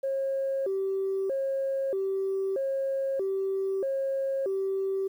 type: tone with vibrato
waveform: sine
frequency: 457.4 Hz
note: A#4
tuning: 33 cents flat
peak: -25 dBFS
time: 0.03-5.08 s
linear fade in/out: 10 ms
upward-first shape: square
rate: 0.79 Hz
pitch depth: 290 cents each way
effects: tanh soft clip ceiling -22 dBFS + 10-bit